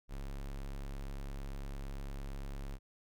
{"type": "tone", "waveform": "square", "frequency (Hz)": 34.41, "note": "C#1", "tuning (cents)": -12, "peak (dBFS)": -40, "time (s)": [0.08, 2.79], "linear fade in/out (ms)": 50, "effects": []}